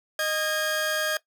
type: tone pair together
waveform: sawtooth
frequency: 619 / 1627.9 Hz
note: D#5 / G#6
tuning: -9 / -35 cents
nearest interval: octave + perfect fourth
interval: 1674 cents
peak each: -24 / -23 dBFS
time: 0.19-1.17 s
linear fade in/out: 2 ms
effects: noise-tail reverb RT60 0.1 s tail -18 dB re dry